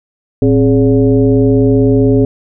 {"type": "tone with frequency modulation", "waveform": "sine", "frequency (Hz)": 265.9, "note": "C4", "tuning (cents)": 28, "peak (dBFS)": -6, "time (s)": [0.42, 2.25], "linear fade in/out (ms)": 2, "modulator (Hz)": 152, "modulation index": 1.3, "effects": []}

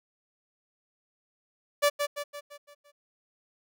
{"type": "tone with echo", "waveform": "sawtooth", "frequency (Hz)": 580, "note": "D5", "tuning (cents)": -22, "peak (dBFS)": -16, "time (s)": [1.82, 1.9], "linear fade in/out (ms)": 20, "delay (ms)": 170, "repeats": 6, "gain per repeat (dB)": -6, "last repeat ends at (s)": 2.92, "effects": []}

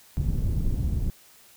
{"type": "low-pass noise", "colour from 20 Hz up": "pink", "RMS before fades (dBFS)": -25, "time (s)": [0.17, 1.1], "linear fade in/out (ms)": 0, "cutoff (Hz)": 140, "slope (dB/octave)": 12, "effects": ["white hiss -54 dBFS RMS until 1.56 s"]}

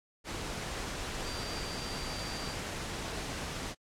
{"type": "tone in noise", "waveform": "sine", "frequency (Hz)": 4699, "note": "D8", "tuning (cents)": 0, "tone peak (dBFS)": -43, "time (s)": [1.23, 2.56], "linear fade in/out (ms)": 50, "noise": "pink", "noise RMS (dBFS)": -38, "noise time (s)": [0.24, 3.75], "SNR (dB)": -8, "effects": ["low-pass 8000 Hz 12 dB/octave", "AAC 64 kbps"]}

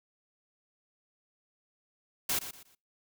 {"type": "noise with echo", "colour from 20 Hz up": "white", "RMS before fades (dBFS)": -30, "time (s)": [2.29, 2.39], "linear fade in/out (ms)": 5, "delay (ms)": 120, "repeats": 3, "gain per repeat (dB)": -11, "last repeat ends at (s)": 2.75, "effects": ["noise-tail reverb RT60 0.3 s tail -25 dB re dry"]}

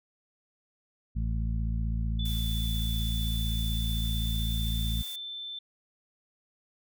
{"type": "harmonic tone", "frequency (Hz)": 55.7, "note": "A1", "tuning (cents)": 22, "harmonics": [1, 2, 3, 4], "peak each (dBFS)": [-28, -34, -38, -40], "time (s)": [1.15, 5.03], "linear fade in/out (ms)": 20}
{"type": "tone with pitch glide", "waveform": "sine", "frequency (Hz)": [3483, 3540], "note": ["A7", "A7"], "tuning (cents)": [-18, 10], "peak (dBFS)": -36, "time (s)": [2.19, 5.59], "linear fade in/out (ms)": 5, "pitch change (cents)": 28, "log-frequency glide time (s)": [3.04, 4.87]}
{"type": "noise", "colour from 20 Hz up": "blue", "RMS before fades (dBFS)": -43, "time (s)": [2.25, 5.16], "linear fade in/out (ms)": 5}
{"effects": []}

